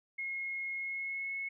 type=tone with pitch glide; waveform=sine; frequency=2159 to 2189 Hz; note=C#7 to C#7; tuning=-46 to -22 cents; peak=-35 dBFS; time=0.18-1.49 s; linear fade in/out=10 ms; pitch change=+24 cents; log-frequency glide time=0.74-1.34 s; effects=none